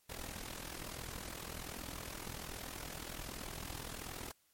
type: noise with amplitude modulation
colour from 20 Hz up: pink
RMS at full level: -42 dBFS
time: 0.09-4.32 s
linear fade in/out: 10 ms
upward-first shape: sine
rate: 41.3 Hz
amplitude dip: 75%
effects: white hiss -73 dBFS RMS until 4.53 s + MP3 64 kbps